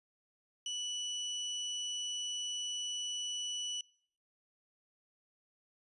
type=tone; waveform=30% pulse; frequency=2960 Hz; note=F#7; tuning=in tune; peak=-33 dBFS; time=0.66-3.81 s; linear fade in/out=2 ms; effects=noise-tail reverb RT60 0.6 s tail -25 dB re dry + resampled to 24000 Hz